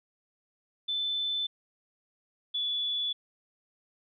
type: tone pair in turn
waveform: sine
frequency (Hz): 3520 / 3438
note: A7 / A7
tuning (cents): 0 / -41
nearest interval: unison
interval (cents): 41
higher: first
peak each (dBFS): -28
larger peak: neither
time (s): 0.88-1.47 / 2.54-3.13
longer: neither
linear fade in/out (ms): 10
effects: none